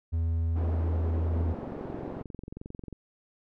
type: tone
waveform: triangle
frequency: 82.41 Hz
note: E2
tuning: in tune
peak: -23 dBFS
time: 0.12-1.54 s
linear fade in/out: 20 ms
type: band-pass noise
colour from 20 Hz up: pink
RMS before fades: -39 dBFS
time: 0.55-2.23 s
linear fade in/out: 20 ms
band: 210 to 590 Hz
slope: 12 dB/octave
type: click train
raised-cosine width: 3 ms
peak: -27 dBFS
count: 37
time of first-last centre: 1.32-2.927 s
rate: 22.4 Hz
effects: none